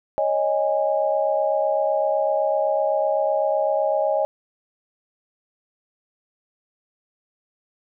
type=chord; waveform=sine; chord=C# suspended second; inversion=none; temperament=equal with one note detuned; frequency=554.4 / 622.3 / 822.5 Hz; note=C#5 / D#5 / G#5; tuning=0 / 0 / -17 cents; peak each=-23 / -21 / -25 dBFS; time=0.18-4.25 s; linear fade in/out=0 ms; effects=none